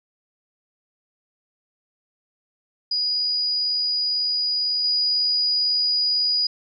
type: tone with level steps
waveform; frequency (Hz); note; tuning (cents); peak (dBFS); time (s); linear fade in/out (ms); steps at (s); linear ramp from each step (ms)
sine; 4911; D#8; -23; -20 / -18; 2.91-6.47; 5; 4.84; 5
effects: none